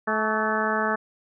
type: harmonic tone with a mistuned harmonic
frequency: 216.7 Hz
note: A3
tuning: 26 cents flat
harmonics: 1 / 2 / 3 / 4 / 5 / 6 / 7 / 8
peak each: -30 / -30 / -30 / -30 / -30 / -30 / -30 / -30 dBFS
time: 0.07-0.96 s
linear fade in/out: 10 ms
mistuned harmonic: 5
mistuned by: +56 cents
effects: none